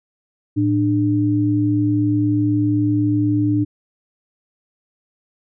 sine tone pair together, 111.37 / 298 Hz, A2 / D4, +21 / +25 cents, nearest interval octave + perfect fourth, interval 1704 cents, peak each -19 / -16 dBFS, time 0.56-3.65 s, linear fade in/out 20 ms, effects none

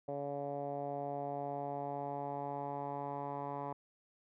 10% pulse tone with low-pass filter sweep, 141.9 Hz, C#3, 41 cents sharp, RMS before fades -40 dBFS, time 0.08-3.73 s, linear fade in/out 5 ms, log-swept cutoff 620 to 1000 Hz, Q 3.6, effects none

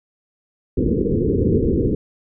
white low-pass noise, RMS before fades -18 dBFS, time 0.77-1.95 s, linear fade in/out 5 ms, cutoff 480 Hz, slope 96 dB/octave, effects none

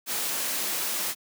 white noise, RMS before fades -29 dBFS, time 0.06-1.15 s, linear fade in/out 50 ms, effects high-pass 200 Hz 12 dB/octave

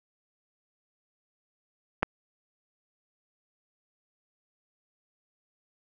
clicks, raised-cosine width 0.5 ms, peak -25 / -8 dBFS, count 2, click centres 2.025 / 2.03 s, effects none

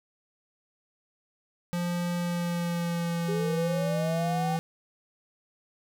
square tone with pitch glide, 174.61 to 165.57 Hz, F3 to E3, 0 to +8 cents, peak -28 dBFS, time 1.73-4.59 s, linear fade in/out 0 ms, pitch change -92 cents, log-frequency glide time 2.17-3.99 s
sine linear sweep, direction up, 399.4 to 784 Hz, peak -29 dBFS, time 3.28-4.57 s, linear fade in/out 10 ms
effects none

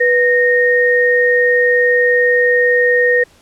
sine tone pair together, 490.8 / 1851.3 Hz, B4 / A#6, -11 / -12 cents, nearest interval octave + major seventh, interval 2299 cents, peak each -12 dBFS, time 0-3.24 s, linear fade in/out 10 ms, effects pink hiss -49 dBFS RMS until 3.41 s + low-pass 10000 Hz 12 dB/octave

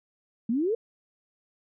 sine exponential sweep, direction up, 215.6 to 480.9 Hz, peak -23 dBFS, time 0.49-0.75 s, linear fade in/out 5 ms, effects none

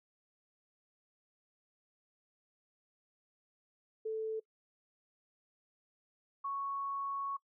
sine tone pair in turn, 439.9 / 1108.5 Hz, A4 / C#6, 0 / 0 cents, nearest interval octave + major third, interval 1600 cents, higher second, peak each -34 / -35 dBFS, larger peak first, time 4.05-4.4 / 6.44-7.37 s, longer second, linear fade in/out 10 ms, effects noise-tail reverb RT60 0.1 s tail -23 dB re dry

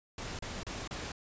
pink noise bursts, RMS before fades -40 dBFS, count 4, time 0.18-1.119 s, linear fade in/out 2 ms, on 210 ms, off 33 ms, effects resampled to 16000 Hz

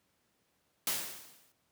white noise with exponential decay, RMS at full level -30 dBFS, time 0.87-1.52 s, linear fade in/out 2 ms, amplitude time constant 140 ms, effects pink hiss -75 dBFS RMS until 1.71 s + high-pass 100 Hz 12 dB/octave

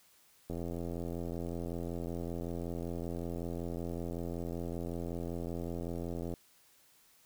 click train, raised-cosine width 2 ms, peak -26 dBFS, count 499, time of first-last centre 0.5-6.338 s, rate 85.3 Hz, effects white hiss -65 dBFS RMS until 7.25 s

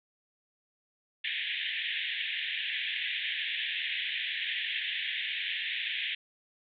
white band-pass noise, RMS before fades -34 dBFS, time 1.24-6.15 s, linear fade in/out 5 ms, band 1700 to 3600 Hz, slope 96 dB/octave, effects none

